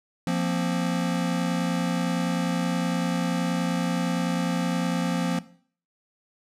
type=chord; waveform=square; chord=F suspended fourth; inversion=none; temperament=equal with one note detuned; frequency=174.61 / 233.1 / 263.6 Hz; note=F3 / Bb3 / C4; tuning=0 / 0 / +13 cents; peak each=-26 / -31 / -30 dBFS; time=0.27-5.39 s; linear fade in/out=2 ms; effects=noise-tail reverb RT60 0.5 s tail -17 dB re dry + low-pass 10000 Hz 12 dB/octave